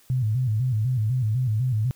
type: tone with vibrato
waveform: sine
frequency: 117.5 Hz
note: A#2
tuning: 14 cents sharp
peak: -20 dBFS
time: 0.1-1.91 s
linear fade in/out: 0 ms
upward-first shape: square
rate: 4 Hz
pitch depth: 150 cents each way
effects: white hiss -57 dBFS RMS until 1.95 s

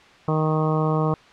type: harmonic tone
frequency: 156 Hz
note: D#3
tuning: 5 cents sharp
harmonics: 1 / 2 / 3 / 4 / 5 / 6 / 7 / 8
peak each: -21 / -28 / -26 / -30 / -31 / -34 / -29 / -34 dBFS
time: 0.28-1.14 s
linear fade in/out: 2 ms
effects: white hiss -49 dBFS RMS until 1.32 s + low-pass 3000 Hz 12 dB/octave

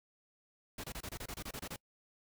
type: noise bursts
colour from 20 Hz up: pink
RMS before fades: -43 dBFS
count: 12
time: 0.78-1.762 s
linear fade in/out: 5 ms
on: 58 ms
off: 26 ms
effects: noise-tail reverb RT60 0.1 s tail -26 dB re dry

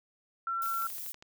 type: tone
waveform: sine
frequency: 1354 Hz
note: E6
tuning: 46 cents sharp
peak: -30 dBFS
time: 0.47-0.87 s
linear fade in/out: 2 ms
type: noise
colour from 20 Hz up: violet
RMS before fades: -40 dBFS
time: 0.62-1.12 s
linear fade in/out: 0 ms
type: click train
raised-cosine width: 0.2 ms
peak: -32 dBFS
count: 8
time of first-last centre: 0.66-1.225 s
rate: 12.4 Hz
effects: none

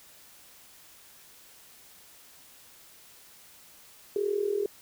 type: tone with amplitude modulation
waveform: sine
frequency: 406.5 Hz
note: G#4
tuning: 37 cents flat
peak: -22 dBFS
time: 4.16-4.66 s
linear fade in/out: 2 ms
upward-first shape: sine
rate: 40.9 Hz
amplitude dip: 80%
effects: white hiss -54 dBFS RMS until 4.81 s

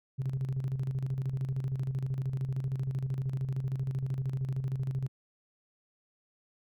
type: tone with tremolo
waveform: sine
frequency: 132.6 Hz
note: C3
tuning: 23 cents sharp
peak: -26 dBFS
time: 0.18-5.08 s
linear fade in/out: 20 ms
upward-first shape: square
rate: 13 Hz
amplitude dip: 60%
effects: tanh soft clip ceiling -26 dBFS

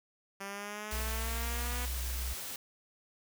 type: linear sweep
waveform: 5% pulse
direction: up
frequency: 196 to 246.9 Hz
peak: -28 dBFS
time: 0.4-1.86 s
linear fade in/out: 10 ms
type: noise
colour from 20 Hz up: white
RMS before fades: -41 dBFS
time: 0.91-2.56 s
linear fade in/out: 2 ms
type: tone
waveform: sine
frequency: 62 Hz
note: B1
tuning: 7 cents sharp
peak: -34 dBFS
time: 0.92-2.34 s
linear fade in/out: 10 ms
effects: none

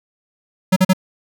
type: tone bursts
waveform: square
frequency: 186.7 Hz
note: F#3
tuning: 16 cents sharp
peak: -10 dBFS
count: 3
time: 0.72-0.934 s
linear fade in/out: 10 ms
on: 44 ms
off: 41 ms
effects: none

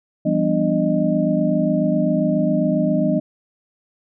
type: tone cluster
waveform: sine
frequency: 169.9 / 197.3 / 246.4 / 295.3 / 616 Hz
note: F3 / G3 / B3 / D4 / D#5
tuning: -47 / +11 / -4 / +10 / -17 cents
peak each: -22 dBFS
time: 0.25-3.2 s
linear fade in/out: 10 ms
effects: none

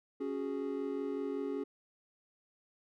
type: chord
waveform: triangle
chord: C# suspended fourth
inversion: none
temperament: equal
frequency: 277.2 / 370 / 415.3 Hz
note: C#4 / F#4 / G#4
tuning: 0 / 0 / 0 cents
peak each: -36 / -39 / -36 dBFS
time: 0.2-1.64 s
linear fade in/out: 10 ms
effects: none

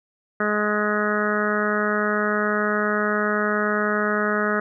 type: harmonic tone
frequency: 209.8 Hz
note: G#3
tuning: 18 cents sharp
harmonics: 1 / 2 / 3 / 4 / 5 / 6 / 7 / 8 / 9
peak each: -26 / -26 / -28 / -38 / -35 / -26 / -27 / -30 / -32 dBFS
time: 0.4-4.6 s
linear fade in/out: 5 ms
effects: none

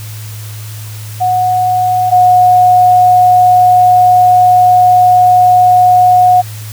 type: tone pair in turn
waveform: sine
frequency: 733 / 727.5 Hz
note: F#5 / F#5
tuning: -16 / -29 cents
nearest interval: unison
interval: 13 cents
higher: first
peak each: -8 / -3 dBFS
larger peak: second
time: 1.2-2.11 / 2.11-6.42 s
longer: second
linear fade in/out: 20 ms
effects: added 107 Hz sine -23 dBFS peak until 6.72 s + white hiss -32 dBFS RMS until 6.72 s

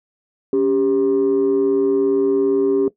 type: tone pair together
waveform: sine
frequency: 278.5 / 396 Hz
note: C#4 / G4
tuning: +8 / +18 cents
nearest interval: tritone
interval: 610 cents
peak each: -17 / -14 dBFS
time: 0.53-2.88 s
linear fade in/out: 2 ms
effects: noise-tail reverb RT60 0.1 s tail -17 dB re dry + tanh soft clip ceiling -10 dBFS

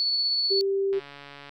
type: tone with tremolo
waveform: sine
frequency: 4435 Hz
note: C#8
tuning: in tune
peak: -21 dBFS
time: 0-0.61 s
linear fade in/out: 0 ms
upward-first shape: triangle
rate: 16 Hz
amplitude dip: 25%
type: tone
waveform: sine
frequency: 392 Hz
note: G4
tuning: in tune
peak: -22 dBFS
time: 0.5-1 s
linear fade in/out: 20 ms
type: click train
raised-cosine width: 0.3 ms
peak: -27 dBFS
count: 81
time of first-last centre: 0.93-1.493 s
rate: 142 Hz
effects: none

